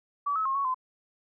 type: tone with pitch steps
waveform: sine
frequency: 1146 / 1291 / 1075 / 1112 / 1027 Hz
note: D6 / E6 / C6 / C#6 / C6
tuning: -43 / -37 / +47 / +5 / -33 cents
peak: -25 dBFS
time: 0.26-0.745 s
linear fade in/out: 10 ms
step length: 97 ms
effects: none